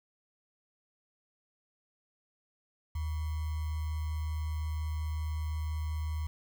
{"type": "tone with sample-and-hold", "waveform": "sine", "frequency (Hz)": 77.78, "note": "D#2", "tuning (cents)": 0, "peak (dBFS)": -31, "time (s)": [2.95, 6.27], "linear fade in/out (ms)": 5, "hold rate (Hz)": 1050, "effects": []}